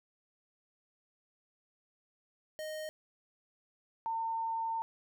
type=tone pair in turn; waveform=square / sine; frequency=620 / 905.4 Hz; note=D#5 / A5; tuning=-6 / +49 cents; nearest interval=perfect fifth; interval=655 cents; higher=second; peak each=-39 / -32 dBFS; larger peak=second; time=2.59-2.89 / 4.06-4.82 s; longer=second; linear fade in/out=0 ms; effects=none